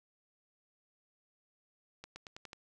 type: accelerating click train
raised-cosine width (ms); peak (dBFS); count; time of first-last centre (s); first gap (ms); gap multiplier
0.2; -29; 6; 2.04-2.531; 120; 0.9
effects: none